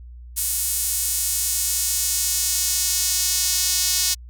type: tone with high-pass filter sweep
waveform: sawtooth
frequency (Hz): 365.9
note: F#4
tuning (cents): -19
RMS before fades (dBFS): -22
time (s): 0.36-4.15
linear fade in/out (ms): 20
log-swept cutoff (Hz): 9100 to 5400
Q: 1.3
effects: added 60 Hz sine -37 dBFS peak until 4.29 s